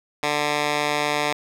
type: tone with band-pass filter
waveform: 10% pulse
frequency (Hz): 148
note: D3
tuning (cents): +14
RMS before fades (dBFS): -23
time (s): 0.23-1.33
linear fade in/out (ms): 2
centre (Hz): 2300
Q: 0.52
effects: none